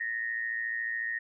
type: tone with amplitude modulation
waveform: sine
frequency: 1852 Hz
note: A#6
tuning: 12 cents flat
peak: -27 dBFS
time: 0-1.19 s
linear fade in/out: 10 ms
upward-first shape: sine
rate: 114 Hz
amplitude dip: 70%
effects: none